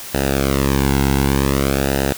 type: tone with flanger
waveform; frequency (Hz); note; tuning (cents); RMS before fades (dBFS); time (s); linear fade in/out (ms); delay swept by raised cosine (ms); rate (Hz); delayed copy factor
sawtooth; 68.4; C#2; -23; -17; 0.14-2.13; 5; 0.89 to 1.69; 0.54; -0.9
effects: white hiss -32 dBFS RMS until 2.17 s